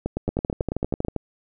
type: two click trains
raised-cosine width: 2 ms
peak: -11 / -11 dBFS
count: 12 / 10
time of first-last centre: 0.29-1.163 / 0.06-1.049 s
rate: 12.6 / 9.1 Hz
effects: none